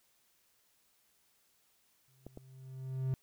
triangle tone with exponential growth, 131.2 Hz, C3, 5 cents sharp, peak -27 dBFS, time 2.08-3.14 s, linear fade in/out 0 ms, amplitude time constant 230 ms
clicks, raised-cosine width 2 ms, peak -33 dBFS, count 2, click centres 2.266 / 2.374 s
effects white hiss -72 dBFS RMS until 3.22 s

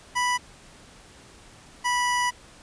25% pulse tone pair in turn, 986 / 981.1 Hz, B5 / B5, -3 / -12 cents, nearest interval unison, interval 9 cents, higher first, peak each -18 dBFS, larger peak neither, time 0.15-0.38 / 1.84-2.31 s, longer second, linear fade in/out 20 ms, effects pink hiss -50 dBFS RMS until 2.62 s + resampled to 22050 Hz

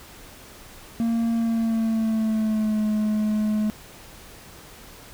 triangle tone with pitch glide, 230 to 213.4 Hz, A#3 to G#3, -23 to +47 cents, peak -18 dBFS, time 1-3.7 s, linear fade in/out 0 ms, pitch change -130 cents, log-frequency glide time 1.34-2.85 s, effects pink hiss -45 dBFS RMS until 5.13 s

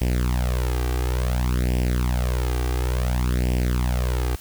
sawtooth tone with flanger, 61.7 Hz, B1, 1 cent flat, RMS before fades -22 dBFS, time 0.01-4.36 s, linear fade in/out 5 ms, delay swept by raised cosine 0.37 to 2.57 ms, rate 0.57 Hz, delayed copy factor +1, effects white hiss -44 dBFS RMS until 4.4 s

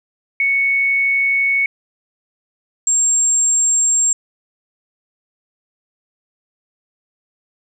sine tone pair in turn, 2217 / 7457 Hz, C#7 / A#8, 0 / 0 cents, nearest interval octave + major sixth, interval 2100 cents, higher second, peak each -13 / -12 dBFS, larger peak second, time 0.4-1.66 / 2.87-4.13 s, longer neither, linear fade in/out 2 ms, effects 9-bit

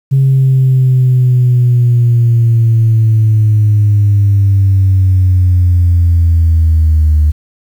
sine linear sweep, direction down, 135.6 to 75 Hz, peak -4 dBFS, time 0.11-7.32 s, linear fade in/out 20 ms, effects tanh soft clip ceiling -2 dBFS + 7-bit

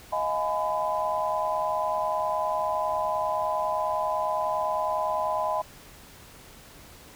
sine chord, F half-diminished seventh, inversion third, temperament just, 628.6 / 698.5 / 838.1 / 1005.8 Hz, Eb5 / F5 / Ab5 / Cb6, +18 / 0 / +16 / +31 cents, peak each -29 / -34 / -31 / -28 dBFS, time 0.12-5.62 s, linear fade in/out 10 ms, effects pink hiss -49 dBFS RMS until 7.15 s

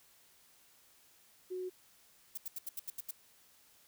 sine tone, 367.7 Hz, F#4, 11 cents flat, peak -37 dBFS, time 1.5-1.7 s, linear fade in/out 20 ms
violet noise bursts, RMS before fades -40 dBFS, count 8, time 2.35-3.111 s, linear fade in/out 5 ms, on 26 ms, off 79 ms
effects white hiss -65 dBFS RMS until 3.87 s

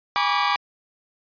sawtooth tone cluster, 818 / 975 / 1135 / 1179 Hz, G#5 / B5 / C#6 / D6, -26 / -23 / +41 / +6 cents, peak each -21 dBFS, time 0.16-0.56 s, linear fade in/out 0 ms, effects resampled to 11025 Hz

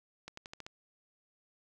accelerating click train, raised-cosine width 0.2 ms, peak -27 dBFS, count 6, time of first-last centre 0.28-0.665 s, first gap 94 ms, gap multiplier 0.9, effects none

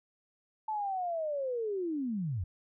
sine linear sweep, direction down, 880 to 78.6 Hz, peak -31 dBFS, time 0.68-2.44 s, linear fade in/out 5 ms, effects none

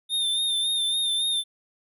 square tone with vibrato, 3621 Hz, A7, 49 cents sharp, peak -23 dBFS, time 0.09-1.44 s, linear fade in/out 50 ms, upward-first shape sine, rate 3.6 Hz, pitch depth 42 cents each way, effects none

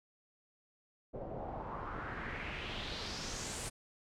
pink noise with low-pass filter sweep, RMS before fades -42 dBFS, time 1.13-3.7 s, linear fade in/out 20 ms, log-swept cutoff 520 to 9400 Hz, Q 2.9, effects none

